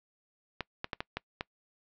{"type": "clicks", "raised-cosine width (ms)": 0.3, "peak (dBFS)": -17, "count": 6, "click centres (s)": [0.607, 0.844, 0.932, 1.005, 1.17, 1.409], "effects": ["noise-tail reverb RT60 0.1 s tail -24 dB re dry", "low-pass 5000 Hz 12 dB/octave"]}